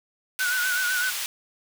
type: tone with vibrato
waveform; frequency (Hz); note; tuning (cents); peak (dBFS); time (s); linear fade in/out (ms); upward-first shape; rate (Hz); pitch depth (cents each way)
sine; 1480; F#6; 0; -23; 0.39-1.11; 20; sine; 7.9; 53
type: high-pass noise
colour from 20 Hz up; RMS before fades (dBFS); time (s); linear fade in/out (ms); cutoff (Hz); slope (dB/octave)
pink; -30; 0.39-1.26; 0; 2000; 12
effects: none